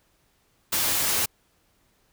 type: noise with comb filter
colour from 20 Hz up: white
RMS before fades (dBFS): -24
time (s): 0.72-1.26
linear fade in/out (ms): 10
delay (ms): 9.5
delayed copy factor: +0.5
effects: pink hiss -66 dBFS RMS until 2.12 s